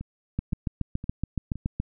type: two click trains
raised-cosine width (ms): 5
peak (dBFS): -23 / -14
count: 4 / 11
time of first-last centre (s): 0.01-1.556 / 0.39-1.8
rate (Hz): 1.94 / 7.09
effects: none